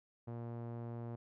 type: tone with low-pass filter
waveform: sawtooth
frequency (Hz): 117.6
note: A#2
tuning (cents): +16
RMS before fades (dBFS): -44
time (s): 0.27-1.16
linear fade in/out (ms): 10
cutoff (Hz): 830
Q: 0.84
effects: none